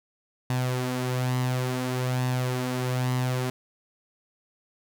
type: tone with flanger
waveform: sawtooth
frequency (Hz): 126.8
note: B2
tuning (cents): +46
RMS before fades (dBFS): -27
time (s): 0.5-3.5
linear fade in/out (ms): 2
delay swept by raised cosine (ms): 1.1 to 6.9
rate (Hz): 0.57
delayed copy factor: +0.5
effects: 10-bit